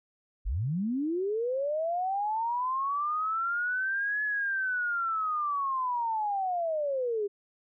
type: linear two-way sweep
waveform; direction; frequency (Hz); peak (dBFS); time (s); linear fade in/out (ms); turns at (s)
sine; up then down; 36.71 to 1711 to 394.5; -27; 0.45-7.28; 20; 4.23
effects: none